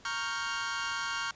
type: chord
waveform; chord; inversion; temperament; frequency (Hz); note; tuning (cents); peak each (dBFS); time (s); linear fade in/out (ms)
sawtooth; G half-diminished seventh; first; equal; 932.3 / 1108.7 / 1396.9 / 1568; Bb5 / Db6 / F6 / G6; 0 / 0 / 0 / 0; -37 / -34 / -32 / -34; 0.05-1.31; 2
effects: pink hiss -57 dBFS RMS until 1.35 s + resampled to 16000 Hz